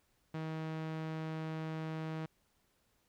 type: tone with low-pass filter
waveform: sawtooth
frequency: 158.8 Hz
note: D#3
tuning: 36 cents sharp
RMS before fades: -40 dBFS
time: 0.34-2.26 s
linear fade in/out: 5 ms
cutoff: 3300 Hz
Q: 0.59
effects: pink hiss -75 dBFS RMS until 3.08 s